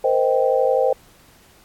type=chord; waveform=sine; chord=C minor seventh; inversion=third; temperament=equal with one note detuned; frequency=466.2 / 518.1 / 622.3 / 784 Hz; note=Bb4 / C5 / Eb5 / G5; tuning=0 / -17 / 0 / 0 cents; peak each=-22 / -17 / -23 / -23 dBFS; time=0.04-0.93 s; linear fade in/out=5 ms; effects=pink hiss -52 dBFS RMS until 1.64 s + AAC 64 kbps